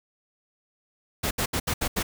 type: noise bursts at uneven times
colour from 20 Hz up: pink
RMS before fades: -26 dBFS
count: 6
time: 1.23-1.31 / 1.38-1.46 / 1.53-1.6 / 1.67-1.74 / 1.81-1.88 / 1.96-2.03 s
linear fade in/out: 10 ms
effects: none